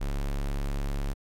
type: tone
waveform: square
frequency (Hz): 34.95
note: C#1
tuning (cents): +15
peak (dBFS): -28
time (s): 0-1.14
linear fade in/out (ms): 20
effects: AAC 48 kbps